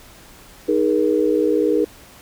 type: chord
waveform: sine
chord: D# suspended fourth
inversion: none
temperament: equal with one note detuned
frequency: 311.1 / 415.3 / 475.7 Hz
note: D#4 / G#4 / A#4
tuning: 0 / 0 / +35 cents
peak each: -19 dBFS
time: 0.68-1.85 s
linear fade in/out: 10 ms
effects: pink hiss -45 dBFS RMS until 2.21 s